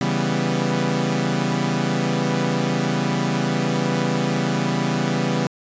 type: chord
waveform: sawtooth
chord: C# half-diminished seventh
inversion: none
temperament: equal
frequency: 138.59 / 164.81 / 196 / 246.9 Hz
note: C#3 / E3 / G3 / B3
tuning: 0 / 0 / 0 / 0 cents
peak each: -21 dBFS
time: 0.01-5.47 s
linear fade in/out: 2 ms
effects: resampled to 16000 Hz